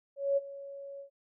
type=tone with ADSR envelope; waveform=sine; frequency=557 Hz; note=C#5; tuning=8 cents sharp; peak=-23 dBFS; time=0.16-1.1 s; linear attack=210 ms; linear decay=26 ms; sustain=-18 dB; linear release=100 ms; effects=none